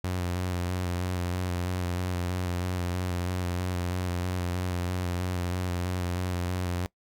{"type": "tone with vibrato", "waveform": "sawtooth", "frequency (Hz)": 89.8, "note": "F2", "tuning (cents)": 49, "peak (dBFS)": -24, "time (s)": [0.04, 6.86], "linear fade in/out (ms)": 0, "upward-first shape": "square", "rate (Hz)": 3.1, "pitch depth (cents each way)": 26, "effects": ["noise-tail reverb RT60 0.1 s tail -22 dB re dry"]}